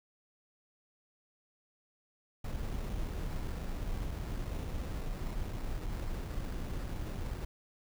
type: noise with sample-and-hold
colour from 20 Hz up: brown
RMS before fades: -37 dBFS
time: 2.44-7.45 s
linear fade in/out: 5 ms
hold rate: 3150 Hz
effects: none